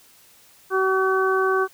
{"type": "harmonic tone", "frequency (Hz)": 380, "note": "F#4", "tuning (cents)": 46, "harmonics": [1, 2, 3, 4], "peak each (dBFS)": [-20, -29, -23, -25], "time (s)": [0.7, 1.68], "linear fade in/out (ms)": 50, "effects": ["white hiss -53 dBFS RMS until 1.73 s"]}